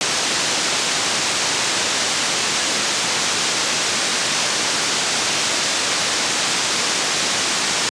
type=low-pass noise; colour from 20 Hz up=white; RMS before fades=-20 dBFS; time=0.01-7.89 s; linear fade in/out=0 ms; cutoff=7200 Hz; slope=24 dB/octave; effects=high-pass 150 Hz 12 dB/octave + resampled to 22050 Hz